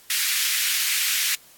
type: high-pass noise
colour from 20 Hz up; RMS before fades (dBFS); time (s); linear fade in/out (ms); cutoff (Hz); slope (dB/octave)
pink; -23; 0.1-1.35; 2; 1900; 24
effects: white hiss -51 dBFS RMS until 1.57 s + AAC 64 kbps